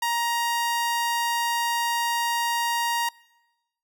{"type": "tone", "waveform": "sawtooth", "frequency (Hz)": 940, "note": "A#5", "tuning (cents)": 14, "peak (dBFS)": -19, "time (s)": [0.02, 3.09], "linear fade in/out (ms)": 5, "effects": ["noise-tail reverb RT60 1.0 s tail -24 dB re dry"]}